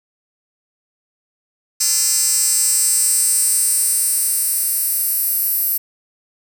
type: tone with high-pass filter sweep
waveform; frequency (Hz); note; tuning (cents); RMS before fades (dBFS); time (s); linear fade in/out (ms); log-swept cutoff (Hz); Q
10% pulse; 344.2; F4; -25; -17; 1.8-5.78; 10; 6900 to 12000; 3.7
effects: none